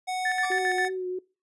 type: tone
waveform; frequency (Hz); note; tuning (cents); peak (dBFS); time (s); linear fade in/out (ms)
square; 740; F#5; 0; -28; 0.07-0.89; 20
type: tone with tremolo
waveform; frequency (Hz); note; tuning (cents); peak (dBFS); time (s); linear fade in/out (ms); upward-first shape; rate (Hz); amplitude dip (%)
sine; 1760; A6; 0; -24; 0.25-0.9; 5; square; 7.5; 70
type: tone with exponential decay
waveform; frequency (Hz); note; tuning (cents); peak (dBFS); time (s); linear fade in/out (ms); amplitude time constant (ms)
40% pulse; 1161; D6; -20; -31; 0.43-0.77; 5; 72
type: tone with vibrato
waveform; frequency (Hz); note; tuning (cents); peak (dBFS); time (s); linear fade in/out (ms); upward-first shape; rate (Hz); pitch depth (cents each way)
sine; 370; F#4; 0; -28; 0.5-1.19; 5; triangle; 3; 35
effects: noise-tail reverb RT60 0.3 s tail -22 dB re dry + resampled to 24000 Hz